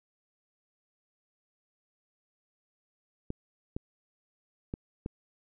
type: clicks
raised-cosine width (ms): 3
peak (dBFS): -21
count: 4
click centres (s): 3.304 / 3.765 / 4.739 / 5.061
effects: none

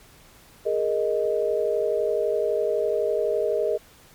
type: chord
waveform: sine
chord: Ab suspended second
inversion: none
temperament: just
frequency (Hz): 415.3 / 467.2 / 623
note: Ab4 / Bb4 / Eb5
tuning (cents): 0 / +4 / +2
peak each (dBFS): -25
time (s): 0.65-3.78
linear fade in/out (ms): 20
effects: pink hiss -52 dBFS RMS until 4.14 s + MP3 96 kbps

